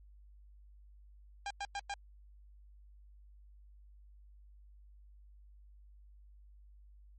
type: tone bursts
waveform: sawtooth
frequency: 803 Hz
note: G5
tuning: 41 cents sharp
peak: -33 dBFS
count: 4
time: 1.46-1.94 s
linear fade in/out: 2 ms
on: 45 ms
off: 100 ms
effects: added 50 Hz sine -55 dBFS peak until 7.18 s + MP3 32 kbps